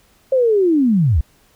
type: linear sweep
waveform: sine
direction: down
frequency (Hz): 541 to 58.27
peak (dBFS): -11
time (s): 0.32-1.21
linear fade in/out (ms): 5
effects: pink hiss -55 dBFS RMS until 1.55 s